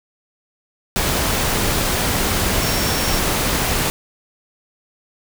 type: tone in noise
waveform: sine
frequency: 5500 Hz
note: F8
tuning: 27 cents flat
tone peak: -28 dBFS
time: 2.62-3.19 s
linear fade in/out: 0 ms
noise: pink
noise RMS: -19 dBFS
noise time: 0.96-3.9 s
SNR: -12 dB
effects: none